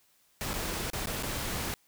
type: noise with dropouts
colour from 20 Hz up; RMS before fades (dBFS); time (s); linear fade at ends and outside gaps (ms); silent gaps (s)
pink; -34; 0.41-1.74; 0; 0.533-0.539 / 0.901-0.933 / 1.058-1.071 / 1.226-1.233
effects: white hiss -67 dBFS RMS until 1.87 s